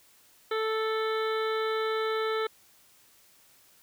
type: harmonic tone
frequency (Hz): 440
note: A4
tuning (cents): 0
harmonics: 1 / 2 / 3 / 4 / 5 / 7 / 8 / 9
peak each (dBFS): -28 / -40 / -33 / -39 / -41 / -45 / -45 / -43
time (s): 0.51-2.47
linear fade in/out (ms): 5
effects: white hiss -60 dBFS RMS until 3.82 s